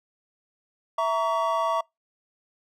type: chord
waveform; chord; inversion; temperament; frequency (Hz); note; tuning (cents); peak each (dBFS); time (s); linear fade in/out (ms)
triangle; A# diminished; second; equal with one note detuned; 659.3 / 932.3 / 1129.4; E5 / A#5 / C#6; 0 / 0 / +32; -24 / -26 / -24; 0.98-1.81; 5
effects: noise-tail reverb RT60 0.2 s tail -26 dB re dry